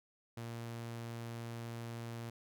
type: tone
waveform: sawtooth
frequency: 116.54 Hz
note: A#2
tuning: in tune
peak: -38 dBFS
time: 0.37-2.3 s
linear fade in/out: 5 ms
effects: none